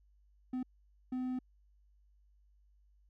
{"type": "tone bursts at uneven times", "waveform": "triangle", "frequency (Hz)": 254.5, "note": "C4", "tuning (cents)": -48, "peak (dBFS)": -32, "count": 2, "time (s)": [[0.53, 0.63], [1.12, 1.39]], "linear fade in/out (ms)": 5, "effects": ["added 50 Hz sine -64 dBFS peak until 3.09 s"]}